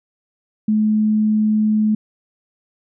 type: tone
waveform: sine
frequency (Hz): 214.5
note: A3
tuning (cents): -44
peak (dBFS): -13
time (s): 0.68-1.95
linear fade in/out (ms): 5
effects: none